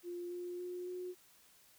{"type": "tone with pitch steps", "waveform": "sine", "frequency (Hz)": [350.3, 354.2, 358.1, 362], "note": ["F4", "F4", "F4", "F#4"], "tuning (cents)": [5, 24, 43, -38], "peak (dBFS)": -40, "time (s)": [0.03, 1.15], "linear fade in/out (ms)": 50, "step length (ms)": 280, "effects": ["white hiss -65 dBFS RMS until 1.78 s"]}